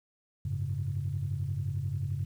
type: chord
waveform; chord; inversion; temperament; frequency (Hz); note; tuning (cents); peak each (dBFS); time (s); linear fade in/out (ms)
sine; F# suspended second; none; equal; 92.5 / 103.83 / 138.59; F#2 / G#2 / C#3; 0 / 0 / 0; -34 / -34 / -33; 0.45-2.25; 5
effects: tanh soft clip ceiling -22 dBFS + 10-bit